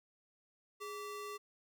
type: ring-modulated tone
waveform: square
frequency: 784 Hz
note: G5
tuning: in tune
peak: -40 dBFS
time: 0.8-1.38 s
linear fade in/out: 20 ms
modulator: 369 Hz
effects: none